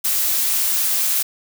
blue noise, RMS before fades -19 dBFS, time 0.04-1.23 s, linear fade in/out 10 ms, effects none

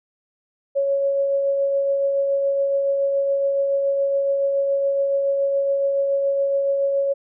sine tone with tremolo, 554.4 Hz, C#5, in tune, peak -16 dBFS, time 0.75-7.14 s, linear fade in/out 20 ms, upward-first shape triangle, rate 7.1 Hz, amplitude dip 30%, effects none

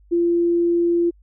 sine tone, 343.2 Hz, F4, 30 cents flat, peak -15 dBFS, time 0.11-1.11 s, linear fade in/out 20 ms, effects added 50 Hz sine -49 dBFS peak until 1.22 s

